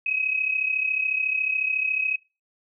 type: tone pair together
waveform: sine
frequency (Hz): 2536 / 2570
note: D#7 / E7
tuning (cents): +32 / -45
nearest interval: unison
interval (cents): 23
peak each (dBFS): -23 / -28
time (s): 0.06-2.16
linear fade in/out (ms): 5
effects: noise-tail reverb RT60 0.3 s tail -24 dB re dry